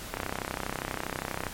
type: click train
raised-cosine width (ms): 0.5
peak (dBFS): -15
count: 44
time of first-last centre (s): 0.14-1.467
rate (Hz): 32.4
effects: pink hiss -41 dBFS RMS until 1.53 s + MP3 64 kbps